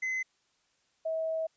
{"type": "tone pair in turn", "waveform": ["triangle", "sine"], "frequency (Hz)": [2044, 643.8], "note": ["C7", "E5"], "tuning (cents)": [-41, -41], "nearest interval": "octave + minor sixth", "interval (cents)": 2000, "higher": "first", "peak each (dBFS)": [-28, -29], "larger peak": "first", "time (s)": [[0.02, 0.23], [1.05, 1.47]], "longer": "second", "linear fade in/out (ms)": 10, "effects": ["white hiss -72 dBFS RMS until 1.56 s", "resampled to 16000 Hz"]}